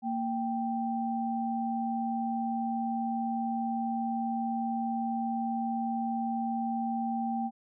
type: tone pair together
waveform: sine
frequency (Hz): 231.2 / 784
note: A#3 / G5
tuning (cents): -14 / 0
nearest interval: octave + major sixth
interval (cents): 2114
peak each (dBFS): -31 / -32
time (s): 0.02-7.51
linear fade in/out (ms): 50
effects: none